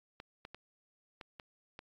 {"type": "clicks", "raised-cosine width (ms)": 0.3, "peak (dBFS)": -30, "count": 6, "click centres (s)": [0.201, 0.451, 0.546, 1.212, 1.398, 1.791], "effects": ["AAC 64 kbps"]}